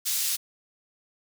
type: high-pass noise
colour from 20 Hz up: pink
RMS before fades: -27 dBFS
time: 0.05-0.37 s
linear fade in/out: 20 ms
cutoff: 4700 Hz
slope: 12 dB/octave
effects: none